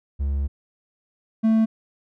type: tone pair in turn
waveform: triangle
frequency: 69.9 / 221.9 Hz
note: C#2 / A3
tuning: +15 / +15 cents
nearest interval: octave + minor sixth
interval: 2000 cents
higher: second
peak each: -19 / -13 dBFS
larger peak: second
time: 0.19-0.48 / 1.43-1.66 s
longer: first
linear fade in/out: 20 ms
effects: none